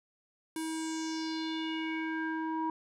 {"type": "tone with low-pass filter sweep", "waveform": "square", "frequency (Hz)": 320, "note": "D#4", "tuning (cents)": 49, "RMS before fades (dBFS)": -35, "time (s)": [0.56, 2.7], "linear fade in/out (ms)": 2, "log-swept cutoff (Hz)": [11000, 960], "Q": 3.9, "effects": []}